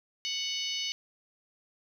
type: harmonic tone with a mistuned harmonic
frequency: 740 Hz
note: F#5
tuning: in tune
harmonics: 3 / 4 / 5 / 6 / 7 / 8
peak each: -40 / -34 / -40 / -38 / -42 / -41 dBFS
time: 0.25-0.92 s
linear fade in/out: 0 ms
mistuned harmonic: 8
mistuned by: +46 cents
effects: 10-bit